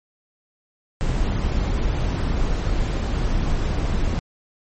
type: noise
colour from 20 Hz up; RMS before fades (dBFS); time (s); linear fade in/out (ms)
brown; -21; 1.01-4.19; 0
effects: MP3 32 kbps